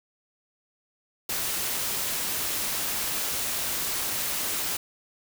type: noise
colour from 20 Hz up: white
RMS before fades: -29 dBFS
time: 1.29-4.77 s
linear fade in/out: 5 ms
effects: none